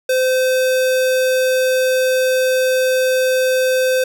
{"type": "tone", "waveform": "square", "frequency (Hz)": 515, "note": "C5", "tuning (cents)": -28, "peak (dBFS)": -14, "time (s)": [0.09, 4.04], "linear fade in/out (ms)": 5, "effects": []}